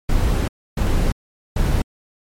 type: noise bursts at uneven times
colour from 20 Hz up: brown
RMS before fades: -17 dBFS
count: 3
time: 0.09-0.48 / 0.77-1.12 / 1.56-1.82 s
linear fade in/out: 5 ms
effects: MP3 64 kbps